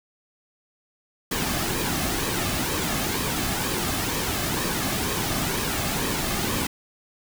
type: noise with flanger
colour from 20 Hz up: pink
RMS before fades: -26 dBFS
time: 1.31-6.67 s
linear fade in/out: 5 ms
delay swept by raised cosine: 1.4 to 2.14 ms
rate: 2.1 Hz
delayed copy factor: -0.5
effects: none